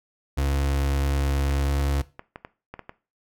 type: tone with pitch glide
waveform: 35% pulse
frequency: 69.4 to 70.08 Hz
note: C#2 to C#2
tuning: +3 to +19 cents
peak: -20 dBFS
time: 0.37-2.02 s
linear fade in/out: 10 ms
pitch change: +16 cents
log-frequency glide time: 1.58-1.7 s
type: clicks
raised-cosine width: 0.5 ms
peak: -21 dBFS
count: 9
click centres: 1.508 / 1.643 / 1.804 / 2.194 / 2.359 / 2.449 / 2.74 / 2.793 / 2.894 s
effects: noise-tail reverb RT60 0.3 s tail -17 dB re dry